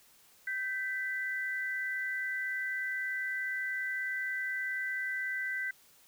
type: tone pair together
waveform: sine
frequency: 1555.8 / 1986 Hz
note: G6 / B6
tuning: -14 / +9 cents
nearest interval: major third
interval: 423 cents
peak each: -35 / -35 dBFS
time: 0.47-5.71 s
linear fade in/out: 5 ms
effects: white hiss -62 dBFS RMS until 6.07 s